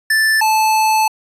square tone pair in turn, 1760 / 871.9 Hz, A6 / A5, 0 / -16 cents, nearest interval octave, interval 1216 cents, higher first, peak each -12 dBFS, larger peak neither, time 0.1-0.41 / 0.41-1.08 s, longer second, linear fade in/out 5 ms, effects resampled to 32000 Hz

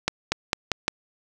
accelerating click train, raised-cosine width 0.2 ms, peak -4 dBFS, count 5, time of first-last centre 0.08-0.881 s, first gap 240 ms, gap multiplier 0.88, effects none

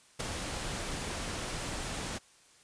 pink noise with ADSR envelope, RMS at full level -31 dBFS, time 0.19-2.19 s, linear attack 16 ms, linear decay 4 ms, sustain -6 dB, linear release 23 ms, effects white hiss -61 dBFS RMS until 2.63 s + resampled to 22050 Hz

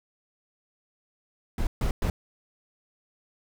brown noise bursts at uneven times, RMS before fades -25 dBFS, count 3, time 1.58-1.67 / 1.81-1.91 / 2.02-2.1 s, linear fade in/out 2 ms, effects none

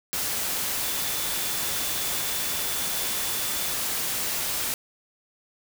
sine tone in noise, 3490 Hz, A7, 15 cents flat, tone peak -39 dBFS, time 0.84-3.74 s, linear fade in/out 0 ms, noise white, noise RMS -28 dBFS, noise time 0.13-4.74 s, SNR -14 dB, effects none

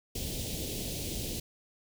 pink band-stop noise, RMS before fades -36 dBFS, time 0.15-1.4 s, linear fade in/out 5 ms, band 550 to 2900 Hz, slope 24 dB/octave, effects none

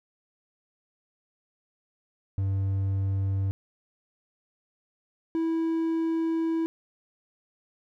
triangle tone pair in turn, 97.2 / 326.9 Hz, G2 / E4, -14 / -14 cents, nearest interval octave + major sixth, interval 2100 cents, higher second, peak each -22 dBFS, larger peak neither, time 2.38-3.51 / 5.35-6.66 s, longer second, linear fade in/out 0 ms, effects none

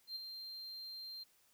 triangle tone with ADSR envelope, 4170 Hz, C8, 7 cents flat, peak -37 dBFS, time 0.07-1.24 s, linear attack 89 ms, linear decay 11 ms, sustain -7 dB, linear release 13 ms, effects tanh soft clip ceiling -33 dBFS + white hiss -71 dBFS RMS until 1.53 s

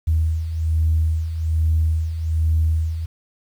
sine beating tone pair, 79 / 80.2 Hz, D#2 / E2, +27 / -47 cents, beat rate 1.2 Hz, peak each -23 / -17 dBFS, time 0.07-3.06 s, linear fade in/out 10 ms, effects tanh soft clip ceiling -9 dBFS + 8-bit

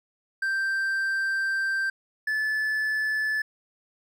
triangle tone pair in turn, 1570 / 1735 Hz, G6 / A6, +2 / -25 cents, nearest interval major second, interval 173 cents, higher second, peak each -22 dBFS, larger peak neither, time 0.42-1.9 / 2.27-3.42 s, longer first, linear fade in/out 5 ms, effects none

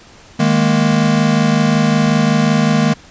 square chord, D# suspended fourth, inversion none, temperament equal, 155.56 / 207.7 / 233.1 Hz, D#3 / G#3 / A#3, 0 / 0 / 0 cents, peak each -16 dBFS, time 0.39-2.94 s, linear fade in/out 10 ms, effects pink hiss -42 dBFS RMS until 3.1 s + resampled to 16000 Hz

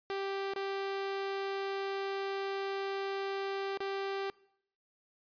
sawtooth tone with dropouts, 392 Hz, G4, in tune, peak -30 dBFS, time 0.1-4.3 s, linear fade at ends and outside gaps 0 ms, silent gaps 0.536-0.561 / 3.774-3.804 s, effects noise-tail reverb RT60 0.7 s tail -22 dB re dry + resampled to 11025 Hz

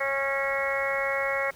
harmonic tone, 274.1 Hz, C#4, 19 cents flat, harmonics 2 / 3 / 4 / 5 / 6 / 7 / 8, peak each -29 / -37 / -35 / -35 / -37 / -31 / -31 dBFS, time 0-1.51 s, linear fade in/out 10 ms, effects pink hiss -52 dBFS RMS until 1.55 s

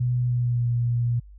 sine tone with pitch glide, 123.47 to 119.47 Hz, B2 to A#2, 0 to +43 cents, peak -20 dBFS, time 0-1.2 s, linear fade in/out 10 ms, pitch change -57 cents, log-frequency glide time 0.2-0.69 s, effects added 50 Hz sine -43 dBFS peak until 1.38 s

